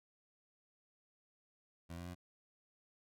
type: tone with pitch steps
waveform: 20% pulse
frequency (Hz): 85.1 / 87.4 / 88.9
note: F2 / F2 / F2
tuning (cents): -44 / +2 / +31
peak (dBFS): -40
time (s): 1.89-2.151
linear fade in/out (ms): 20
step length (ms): 87
effects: none